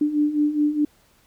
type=beating tone pair; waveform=sine; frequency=293.7 / 298.5 Hz; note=D4 / D4; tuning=0 / +28 cents; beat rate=4.8 Hz; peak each=-24 / -19 dBFS; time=0.01-0.85 s; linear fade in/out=5 ms; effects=pink hiss -59 dBFS RMS until 1.26 s